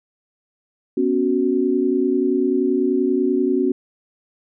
sine chord, B suspended second, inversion none, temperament equal, 246.9 / 277.2 / 370 Hz, B3 / C#4 / F#4, 0 / 0 / 0 cents, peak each -22 / -20 / -19 dBFS, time 0.97-3.72 s, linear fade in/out 5 ms, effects none

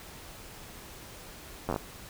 slowing click train, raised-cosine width 1 ms, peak -16 dBFS, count 6, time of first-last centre 1.69-1.762 s, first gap 10 ms, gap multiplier 1.18, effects pink hiss -47 dBFS RMS until 2.09 s

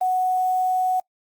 sine tone with quantisation, 740 Hz, F#5, in tune, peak -18 dBFS, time 0.01-1 s, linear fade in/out 5 ms, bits 7, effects noise-tail reverb RT60 0.1 s tail -25 dB re dry + Opus 32 kbps

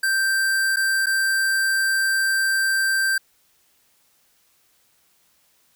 square tone with dropouts, 1568 Hz, G6, in tune, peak -19 dBFS, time 0.03-3.18 s, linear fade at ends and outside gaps 5 ms, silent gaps 0.761-0.768 / 1.06-1.067 s, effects white hiss -62 dBFS RMS until 5.75 s

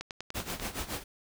click train, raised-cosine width 0.2 ms, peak -20 dBFS, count 7, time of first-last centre 0.01-0.598 s, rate 10.2 Hz
pink noise with tremolo, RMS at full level -34 dBFS, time 0.34-1.04 s, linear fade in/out 20 ms, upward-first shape sine, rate 7.1 Hz, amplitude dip 80%
effects none

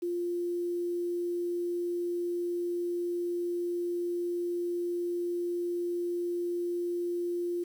sine tone with quantisation, 349.2 Hz, F4, in tune, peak -29 dBFS, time 0.02-7.64 s, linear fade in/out 10 ms, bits 9, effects none

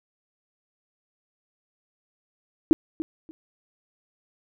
sine tone with echo, 317.3 Hz, D#4, 34 cents sharp, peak -11 dBFS, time 2.71-2.73 s, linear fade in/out 0 ms, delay 290 ms, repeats 2, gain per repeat -14 dB, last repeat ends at 3.31 s, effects none

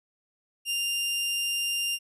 sawtooth tone, 2794 Hz, F7, in tune, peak -23 dBFS, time 0.65-1.99 s, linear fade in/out 50 ms, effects resampled to 32000 Hz

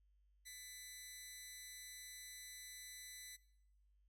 10% pulse tone with amplitude modulation, 2000 Hz, B6, 21 cents sharp, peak -40 dBFS, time 0.45-3.37 s, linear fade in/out 20 ms, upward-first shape sine, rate 259 Hz, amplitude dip 55%, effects noise-tail reverb RT60 0.9 s tail -21 dB re dry + added 50 Hz sine -70 dBFS peak until 4.08 s

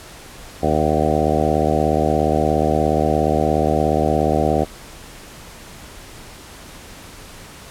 harmonic tone with a mistuned harmonic, 77 Hz, D#2, 17 cents flat, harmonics 1 / 2 / 3 / 4 / 5 / 6 / 7 / 8 / 9 / 10, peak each -24 / -24 / -24 / -24 / -24 / -24 / -24 / -24 / -24 / -24 dBFS, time 0.62-4.65 s, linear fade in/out 20 ms, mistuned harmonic 10, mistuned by -17 cents, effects pink hiss -39 dBFS RMS until 7.7 s + low-pass 12000 Hz 12 dB/octave

